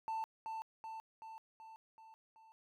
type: tone with echo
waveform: triangle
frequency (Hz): 889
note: A5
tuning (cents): +18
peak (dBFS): -34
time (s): 0.08-0.24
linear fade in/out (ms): 0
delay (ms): 380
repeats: 6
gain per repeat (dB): -4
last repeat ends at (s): 2.52
effects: tanh soft clip ceiling -30 dBFS